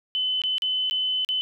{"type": "tone with dropouts", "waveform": "sine", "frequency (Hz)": 3028, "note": "F#7", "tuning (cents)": 39, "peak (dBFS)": -22, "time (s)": [0.15, 1.41], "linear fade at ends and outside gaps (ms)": 0, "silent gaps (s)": [[0.418, 0.437], [0.582, 0.621], [0.898, 0.91], [1.248, 1.289]], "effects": []}